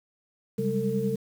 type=tone cluster; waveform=sine; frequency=133.9 / 194.2 / 204.5 / 448.8 Hz; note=C3 / G3 / G#3 / A4; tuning=+40 / -16 / -26 / +34 cents; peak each=-32 / -30 / -30 / -28 dBFS; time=0.58-1.16 s; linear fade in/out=10 ms; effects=8-bit